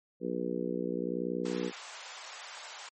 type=harmonic tone; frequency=60.8 Hz; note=B1; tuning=26 cents flat; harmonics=3 / 4 / 5 / 6 / 7 / 8; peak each=-38 / -38 / -38 / -38 / -38 / -38 dBFS; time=0.2-1.72 s; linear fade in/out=50 ms
type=high-pass noise; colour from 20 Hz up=pink; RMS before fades=-45 dBFS; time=1.45-2.89 s; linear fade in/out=5 ms; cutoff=700 Hz; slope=24 dB/octave
effects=MP3 32 kbps